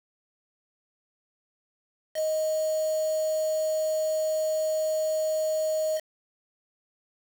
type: tone with quantisation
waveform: sine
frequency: 626 Hz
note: D#5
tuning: 10 cents sharp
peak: -24 dBFS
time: 2.14-6.01 s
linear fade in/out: 50 ms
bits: 6
effects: none